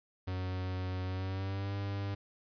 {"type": "tone with pitch glide", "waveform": "45% pulse", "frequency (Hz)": [92.5, 99.71], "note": ["F#2", "G2"], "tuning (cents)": [0, 30], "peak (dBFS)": -34, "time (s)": [0.27, 2.15], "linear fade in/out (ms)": 10, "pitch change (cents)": 130, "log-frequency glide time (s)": [1.07, 1.75], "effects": ["resampled to 11025 Hz", "11-bit"]}